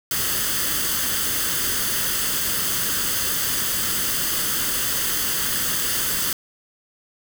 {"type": "noise with comb filter", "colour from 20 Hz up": "white", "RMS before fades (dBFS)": -23, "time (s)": [0.11, 6.33], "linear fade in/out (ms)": 2, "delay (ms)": 0.63, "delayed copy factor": 0.6, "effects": []}